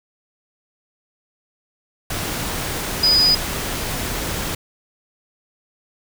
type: tone in noise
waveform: sine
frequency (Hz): 4957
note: D#8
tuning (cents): -7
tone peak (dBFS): -12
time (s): 3.03-3.35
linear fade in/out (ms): 5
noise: pink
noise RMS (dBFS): -25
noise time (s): 2.1-4.55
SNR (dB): +10
effects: none